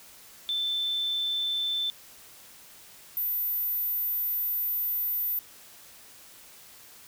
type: tone pair in turn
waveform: sine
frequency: 3535 / 14140 Hz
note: A7 / A9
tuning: +7 / +7 cents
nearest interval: 2 octaves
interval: 2400 cents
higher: second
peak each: -26 dBFS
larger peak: neither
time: 0.49-1.9 / 3.17-5.39 s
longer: second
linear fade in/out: 0 ms
effects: white hiss -51 dBFS RMS until 7.07 s